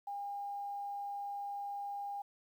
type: tone with quantisation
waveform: sine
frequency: 807 Hz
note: G#5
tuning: 50 cents flat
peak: -38 dBFS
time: 0.07-2.22 s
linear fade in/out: 5 ms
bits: 11
effects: none